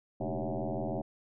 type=tone with frequency modulation; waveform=sine; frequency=207.7 Hz; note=G#3; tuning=in tune; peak=-31 dBFS; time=0.2-1.02 s; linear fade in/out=10 ms; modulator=86.1 Hz; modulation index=6.2; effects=none